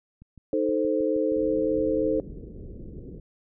click train, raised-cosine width 5 ms, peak -35 dBFS, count 9, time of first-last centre 0.22-1.478 s, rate 6.36 Hz
sine chord, A diminished, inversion second, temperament equal, 311.1 / 440 / 523.3 Hz, Eb4 / A4 / C5, 0 / 0 / 0 cents, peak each -26 dBFS, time 0.53-2.2 s, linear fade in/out 2 ms
pink low-pass noise, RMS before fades -40 dBFS, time 1.36-3.2 s, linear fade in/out 5 ms, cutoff 480 Hz, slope 48 dB/octave
effects none

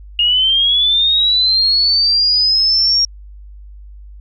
sine linear sweep, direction up, 2839 to 5600 Hz, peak -10 dBFS, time 0.19-3.05 s, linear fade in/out 2 ms, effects added 50 Hz sine -33 dBFS peak until 4.2 s

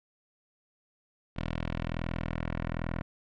10% pulse tone with low-pass filter sweep, 41.2 Hz, E1, in tune, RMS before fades -34 dBFS, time 1.36-3.02 s, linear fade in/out 10 ms, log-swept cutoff 3200 to 1900 Hz, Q 1.4, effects none

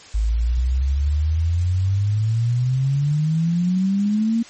sine exponential sweep, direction up, 52.4 to 233.1 Hz, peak -16 dBFS, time 0.14-4.43 s, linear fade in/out 10 ms, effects white hiss -43 dBFS RMS until 4.49 s + MP3 32 kbps

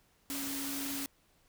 sine tone in noise, 277.2 Hz, C#4, in tune, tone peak -39 dBFS, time 0.3-1.06 s, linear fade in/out 0 ms, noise white, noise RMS -39 dBFS, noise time 0.3-1.06 s, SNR -3 dB, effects pink hiss -69 dBFS RMS until 1.48 s

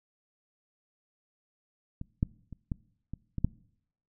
clicks, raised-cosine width 5 ms, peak -25 / -13 / -30 / -19 / -25 / -21 / -12 dBFS, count 7, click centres 2.014 / 2.229 / 2.527 / 2.718 / 3.136 / 3.383 / 3.446 s, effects noise-tail reverb RT60 0.7 s tail -23 dB re dry

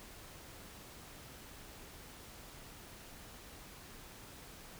silence, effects pink hiss -53 dBFS RMS until 4.79 s

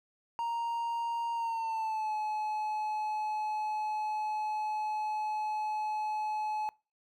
triangle tone with pitch glide, 932.3 to 854.9 Hz, A#5 to G#5, 0 to +50 cents, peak -29 dBFS, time 0.39-6.69 s, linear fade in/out 0 ms, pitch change -150 cents, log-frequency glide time 1.34-2.14 s, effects noise-tail reverb RT60 0.3 s tail -24 dB re dry

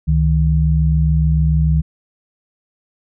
sine tone pair together, 69.3 / 156.25 Hz, C#2 / D#3, 0 / +8 cents, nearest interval octave + major second, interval 1408 cents, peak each -14 dBFS, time 0.07-1.82 s, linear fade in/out 20 ms, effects none

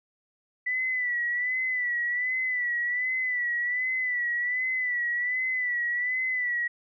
sine tone with vibrato, 1975.5 Hz, B6, in tune, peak -25 dBFS, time 0.66-6.68 s, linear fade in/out 10 ms, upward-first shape sine, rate 1.3 Hz, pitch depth 57 cents each way, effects none

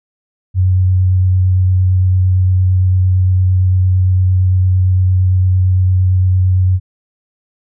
sine tone with vibrato, 92.5 Hz, F#2, in tune, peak -8 dBFS, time 0.54-6.8 s, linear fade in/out 50 ms, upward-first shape square, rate 8.8 Hz, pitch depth 10 cents each way, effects none

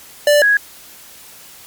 square / sine tone pair in turn, 587.3 / 1661.1 Hz, D5 / G#6, 0 / 0 cents, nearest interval octave + tritone, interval 1800 cents, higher second, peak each -9 dBFS, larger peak neither, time 0.27-0.42 / 0.42-0.57 s, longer neither, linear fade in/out 2 ms, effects white hiss -40 dBFS RMS until 1.66 s + MP3 96 kbps

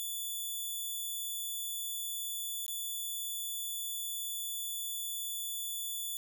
5% pulse tone with dropouts, 3463 Hz, A7, 28 cents flat, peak -28 dBFS, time 0-6.17 s, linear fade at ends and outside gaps 0 ms, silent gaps 2.664-2.681 s, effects none

